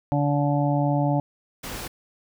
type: harmonic tone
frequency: 144.1 Hz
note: D3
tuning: 33 cents flat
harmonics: 1 / 2 / 4 / 5 / 6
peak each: -22 / -25 / -28 / -29 / -30 dBFS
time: 0.12-1.2 s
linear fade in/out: 0 ms
type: noise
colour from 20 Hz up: pink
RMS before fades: -34 dBFS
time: 1.63-1.88 s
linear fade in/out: 10 ms
effects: none